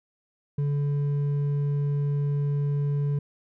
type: tone with hard clipping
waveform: sine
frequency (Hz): 143.7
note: D3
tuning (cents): -37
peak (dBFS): -24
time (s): 0.58-3.19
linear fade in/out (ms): 5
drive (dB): 4
effects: none